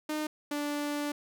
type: tone pair in turn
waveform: sawtooth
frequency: 305.3 / 292.3 Hz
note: D#4 / D4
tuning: -33 / -8 cents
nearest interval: minor second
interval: 75 cents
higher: first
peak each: -27 dBFS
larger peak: neither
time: 0.09-0.27 / 0.51-1.12 s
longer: second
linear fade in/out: 5 ms
effects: none